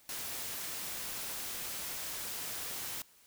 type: noise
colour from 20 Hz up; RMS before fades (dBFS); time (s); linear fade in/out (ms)
white; -40; 0.09-3.02; 2
effects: white hiss -63 dBFS RMS until 3.26 s